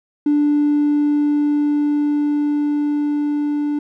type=tone with level ramp; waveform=triangle; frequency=293.7 Hz; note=D4; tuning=in tune; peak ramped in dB=-9 to -15 dBFS; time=0.26-3.79 s; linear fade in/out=5 ms; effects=tanh soft clip ceiling -9 dBFS